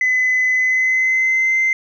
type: tone with pitch glide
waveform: sine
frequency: 2018 to 2076 Hz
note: B6 to C7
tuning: +37 to -14 cents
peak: -12 dBFS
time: 0.01-1.73 s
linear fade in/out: 2 ms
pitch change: +49 cents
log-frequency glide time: 0.52-1.6 s
effects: tanh soft clip ceiling -10 dBFS + 9-bit